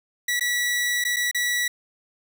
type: tone with dropouts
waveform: sawtooth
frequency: 1945 Hz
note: B6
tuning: 27 cents flat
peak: -18 dBFS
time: 0.28-1.68 s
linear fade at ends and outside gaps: 5 ms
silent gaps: 0.396-0.408 / 1.041-1.049 / 1.162-1.166 / 1.313-1.346 s
effects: none